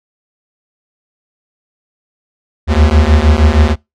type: beating tone pair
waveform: square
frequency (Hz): 72.5 / 78.9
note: D2 / D#2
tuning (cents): -22 / +25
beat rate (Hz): 6.4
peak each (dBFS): -10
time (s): 2.67-3.76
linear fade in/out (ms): 50
effects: noise-tail reverb RT60 0.2 s tail -24 dB re dry + low-pass 5000 Hz 12 dB/octave